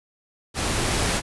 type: noise with level ramp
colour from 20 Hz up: pink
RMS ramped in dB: -25 to -22 dBFS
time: 0.54-1.22 s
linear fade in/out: 50 ms
effects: resampled to 24000 Hz